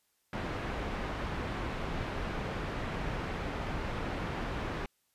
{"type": "low-pass noise", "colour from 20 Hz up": "pink", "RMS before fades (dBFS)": -36, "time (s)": [0.33, 4.86], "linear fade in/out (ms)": 2, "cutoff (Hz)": 2200, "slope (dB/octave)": 12, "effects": ["white hiss -75 dBFS RMS until 5.14 s", "resampled to 32000 Hz"]}